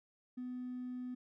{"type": "tone with hard clipping", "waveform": "triangle", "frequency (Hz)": 250, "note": "B3", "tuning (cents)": 21, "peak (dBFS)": -40, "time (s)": [0.37, 1.15], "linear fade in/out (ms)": 10, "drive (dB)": 3, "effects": []}